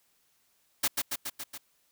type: noise with echo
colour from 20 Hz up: white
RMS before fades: -26 dBFS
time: 0.83-0.88 s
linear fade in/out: 10 ms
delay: 140 ms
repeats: 5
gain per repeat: -3 dB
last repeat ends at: 1.58 s
effects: white hiss -70 dBFS RMS until 1.91 s